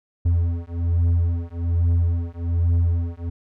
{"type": "beating tone pair", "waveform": "triangle", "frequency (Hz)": [84.7, 85.9], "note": ["E2", "F2"], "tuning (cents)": [48, -28], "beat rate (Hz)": 1.2, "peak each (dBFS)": -19, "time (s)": [0.25, 3.3], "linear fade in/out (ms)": 10, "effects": []}